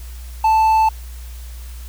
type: tone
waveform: triangle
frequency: 880 Hz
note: A5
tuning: in tune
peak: -9 dBFS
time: 0.44-0.89 s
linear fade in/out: 5 ms
effects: added 60 Hz sine -30 dBFS peak until 1.88 s + white hiss -44 dBFS RMS until 1.88 s